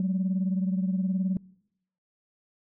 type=beating tone pair; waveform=sine; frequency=185.9 / 204.9 Hz; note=F#3 / G#3; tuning=+8 / -23 cents; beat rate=19 Hz; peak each=-23 / -31 dBFS; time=0-1.37 s; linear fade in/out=2 ms; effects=noise-tail reverb RT60 0.8 s tail -25 dB re dry + tanh soft clip ceiling -19 dBFS